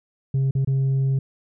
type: tone with dropouts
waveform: sine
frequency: 134.7 Hz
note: C#3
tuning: 49 cents flat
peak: -15 dBFS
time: 0.34-1.19 s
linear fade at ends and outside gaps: 5 ms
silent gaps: 0.51-0.551 / 0.648-0.673 s
effects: tanh soft clip ceiling -17 dBFS